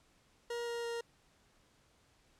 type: tone with pitch steps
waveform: 40% pulse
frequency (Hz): 473.5 / 470.5 / 467.5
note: A#4 / A#4 / A#4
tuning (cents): +27 / +16 / +5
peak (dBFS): -36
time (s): 0.5-1.01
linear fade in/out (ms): 5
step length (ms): 170
effects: pink hiss -69 dBFS RMS until 2.39 s + low-pass 9000 Hz 12 dB/octave